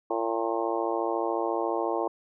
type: harmonic tone with a mistuned harmonic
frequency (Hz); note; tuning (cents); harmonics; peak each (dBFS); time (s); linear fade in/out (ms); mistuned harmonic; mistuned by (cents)
114.1; A#2; -37; 3 / 4 / 5 / 6 / 7 / 8 / 9; -31 / -32 / -33 / -34 / -34 / -35 / -36; 0.1-2.08; 5; 9; +69
effects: none